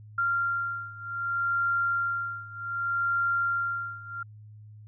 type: beating tone pair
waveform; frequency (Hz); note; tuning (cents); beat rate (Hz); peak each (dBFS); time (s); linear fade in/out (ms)
sine; 1386 / 1386.65; F6 / F6; -14 / -13; 0.65; -30 / -28; 0.18-4.23; 5
effects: added 106 Hz sine -45 dBFS peak until 4.87 s